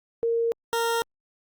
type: tone pair in turn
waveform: sine / 20% pulse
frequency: 462.8 / 462.8 Hz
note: A#4 / A#4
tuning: -13 / -13 cents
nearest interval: unison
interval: 0 cents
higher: neither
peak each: -21 / -18 dBFS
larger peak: second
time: 0.23-0.52 / 0.73-1.02 s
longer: neither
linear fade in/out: 0 ms
effects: Opus 48 kbps